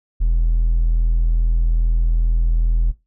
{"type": "tone", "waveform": "triangle", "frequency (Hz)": 41.2, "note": "E1", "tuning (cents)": 0, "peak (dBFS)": -10, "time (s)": [0.2, 2.92], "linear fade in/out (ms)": 20, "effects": ["noise-tail reverb RT60 0.2 s tail -18 dB re dry", "tanh soft clip ceiling -9 dBFS"]}